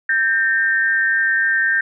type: tone pair together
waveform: sine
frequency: 1574.1 / 1823 Hz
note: G6 / A#6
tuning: +7 / -39 cents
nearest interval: minor third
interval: 254 cents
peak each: -17 dBFS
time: 0.09-1.81 s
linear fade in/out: 5 ms
effects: none